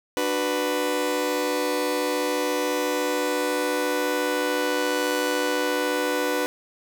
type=chord; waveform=sawtooth; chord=B minor; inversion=first; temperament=just; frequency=296.3 / 370.4 / 493.9 Hz; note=D4 / F#4 / B4; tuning=+15 / +2 / 0 cents; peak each=-24 / -26 / -21 dBFS; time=0.17-6.46 s; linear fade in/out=0 ms; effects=none